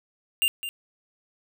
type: tone with echo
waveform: square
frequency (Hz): 2794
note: F7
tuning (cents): 0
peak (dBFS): -20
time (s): 0.42-0.48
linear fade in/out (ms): 0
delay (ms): 210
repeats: 1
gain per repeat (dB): -11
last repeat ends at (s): 0.69
effects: none